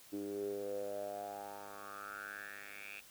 10% pulse tone with band-pass filter sweep, 101 Hz, G#2, 48 cents flat, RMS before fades -44 dBFS, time 0.12-3.01 s, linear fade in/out 20 ms, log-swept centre 320 to 2600 Hz, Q 6.8, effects white hiss -59 dBFS RMS until 3.1 s

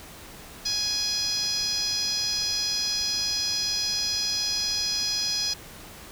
10% pulse tone with band-pass filter, 833 Hz, G#5, 5 cents sharp, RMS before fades -27 dBFS, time 0.65-5.54 s, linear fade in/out 10 ms, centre 5200 Hz, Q 5.6, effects pink hiss -44 dBFS RMS until 6.11 s

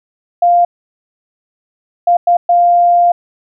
sine tone bursts at uneven times, 698.5 Hz, F5, in tune, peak -6 dBFS, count 4, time 0.42-0.65 / 2.07-2.17 / 2.27-2.37 / 2.49-3.12 s, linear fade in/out 5 ms, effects none

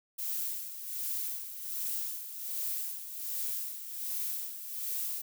violet noise with tremolo, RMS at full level -34 dBFS, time 0.18-5.22 s, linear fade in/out 10 ms, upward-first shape sine, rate 1.3 Hz, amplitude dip 65%, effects none

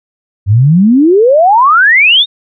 sine exponential sweep, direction up, 94.1 to 3773 Hz, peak -3 dBFS, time 0.46-2.26 s, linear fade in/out 50 ms, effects none

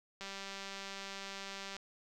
click train, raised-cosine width 0.2 ms, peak -27 dBFS, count 306, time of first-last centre 0.21-1.766 s, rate 196 Hz, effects none

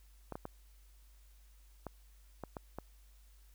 clicks, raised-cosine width 1 ms, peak -27 dBFS, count 7, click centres 0.323 / 0.355 / 0.454 / 1.867 / 2.437 / 2.568 / 2.786 s, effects added 50 Hz sine -58 dBFS peak until 3.54 s + white hiss -70 dBFS RMS until 3.54 s

